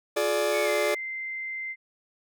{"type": "chord", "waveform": "40% pulse", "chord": "D diminished", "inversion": "first", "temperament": "just", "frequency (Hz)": [352.4, 422.9, 587.3], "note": ["F4", "Ab4", "D5"], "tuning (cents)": [16, 31, 0], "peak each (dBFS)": [-31, -27, -25], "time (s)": [0.16, 0.95], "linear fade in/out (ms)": 10}
{"type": "tone with pitch glide", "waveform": "sine", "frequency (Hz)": [2217, 2081], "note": ["C#7", "C7"], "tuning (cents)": [0, -10], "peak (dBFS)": -31, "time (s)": [0.51, 1.76], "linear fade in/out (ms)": 50, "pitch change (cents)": -110, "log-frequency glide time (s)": [0.63, 0.69]}
{"effects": []}